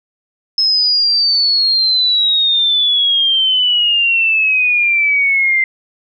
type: exponential sweep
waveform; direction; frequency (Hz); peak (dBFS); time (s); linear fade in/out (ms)
sine; down; 5200 to 2078; -10; 0.58-5.64; 2
effects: none